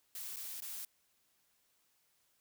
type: noise with dropouts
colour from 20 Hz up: blue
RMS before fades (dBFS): -44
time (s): 0.15-0.85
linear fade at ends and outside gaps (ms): 2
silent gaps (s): 0.361-0.367 / 0.604-0.621
effects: white hiss -75 dBFS RMS until 2.4 s